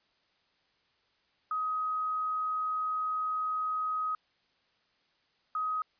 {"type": "tone bursts at uneven times", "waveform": "sine", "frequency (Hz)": 1260, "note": "D#6", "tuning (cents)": 21, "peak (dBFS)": -29, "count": 2, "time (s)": [[1.51, 4.15], [5.55, 5.82]], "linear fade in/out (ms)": 2, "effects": ["white hiss -71 dBFS RMS until 5.99 s", "resampled to 11025 Hz"]}